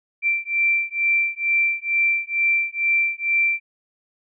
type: beating tone pair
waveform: sine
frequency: 2349 / 2351.2 Hz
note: D7 / D7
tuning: 0 / +1 cents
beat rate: 2.2 Hz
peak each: -21 dBFS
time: 0.22-3.6 s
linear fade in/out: 50 ms
effects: none